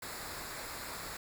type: noise with comb filter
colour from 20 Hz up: pink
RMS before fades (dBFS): -43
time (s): 0.02-1.17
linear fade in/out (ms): 5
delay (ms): 0.33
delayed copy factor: -0.6
effects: none